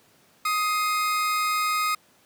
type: tone pair together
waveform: 40% pulse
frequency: 1252 / 2106 Hz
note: D#6 / C7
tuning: +10 / +11 cents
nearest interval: major sixth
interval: 901 cents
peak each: -22 / -30 dBFS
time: 0.45-1.95 s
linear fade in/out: 5 ms
effects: pink hiss -59 dBFS RMS until 2.25 s + high-pass 150 Hz 12 dB/octave